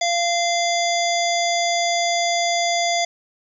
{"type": "harmonic tone", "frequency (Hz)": 690, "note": "F5", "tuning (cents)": -21, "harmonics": [1, 3, 5, 7, 9, 10], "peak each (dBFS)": [-20, -25, -27, -28, -30, -30], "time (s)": [0.01, 3.05], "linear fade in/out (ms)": 5, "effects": ["9-bit"]}